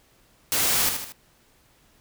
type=noise with echo; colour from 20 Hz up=white; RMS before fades=-23 dBFS; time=0.52-0.89 s; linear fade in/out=0 ms; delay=77 ms; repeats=3; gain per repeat=-6 dB; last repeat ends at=1.121 s; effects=pink hiss -60 dBFS RMS until 2 s